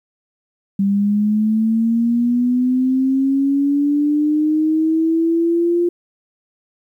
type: linear sweep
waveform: sine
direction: up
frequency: 196 to 349.2 Hz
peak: -13 dBFS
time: 0.79-5.89 s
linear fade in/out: 5 ms
effects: 9-bit